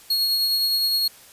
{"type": "tone with tremolo", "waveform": "45% pulse", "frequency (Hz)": 4307, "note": "C8", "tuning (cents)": 49, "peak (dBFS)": -17, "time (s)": [0.1, 1.08], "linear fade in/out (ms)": 5, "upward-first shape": "triangle", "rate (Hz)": 9.7, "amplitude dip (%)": 30, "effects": ["white hiss -48 dBFS RMS until 1.32 s", "resampled to 32000 Hz"]}